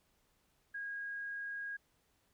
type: tone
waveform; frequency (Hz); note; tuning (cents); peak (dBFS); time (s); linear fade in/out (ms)
sine; 1637; G#6; -25; -39; 0.74-1.77; 10
effects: pink hiss -75 dBFS RMS until 2.33 s